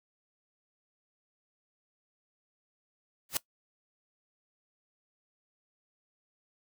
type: noise with exponential growth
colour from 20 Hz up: white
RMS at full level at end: -25 dBFS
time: 3.29-3.37 s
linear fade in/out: 2 ms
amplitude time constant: 17 ms
effects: noise-tail reverb RT60 0.1 s tail -19 dB re dry